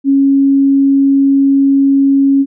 sine tone, 275.1 Hz, C#4, 13 cents flat, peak -6 dBFS, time 0.04-2.46 s, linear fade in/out 50 ms, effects none

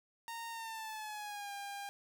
sawtooth tone with pitch glide, 923 to 803.5 Hz, A#5 to G5, -17 to +43 cents, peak -38 dBFS, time 0.28-1.89 s, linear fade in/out 0 ms, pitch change -240 cents, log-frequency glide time 0.5-1.52 s, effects none

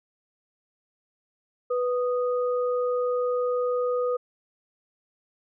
sine tone pair together, 493.9 / 1239.9 Hz, B4 / D#6, 0 / -6 cents, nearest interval octave + major third, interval 1594 cents, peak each -23 / -32 dBFS, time 1.7-4.17 s, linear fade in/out 10 ms, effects none

